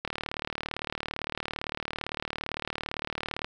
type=click train; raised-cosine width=0.3 ms; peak=-15 dBFS; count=129; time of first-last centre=0.05-3.445 s; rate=37.7 Hz; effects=none